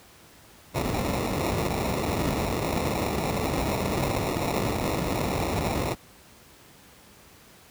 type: noise with sample-and-hold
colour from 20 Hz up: pink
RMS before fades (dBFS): -26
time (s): 0.74-5.95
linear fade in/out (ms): 20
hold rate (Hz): 1575
effects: pink hiss -52 dBFS RMS until 7.7 s + high-pass 60 Hz 12 dB/octave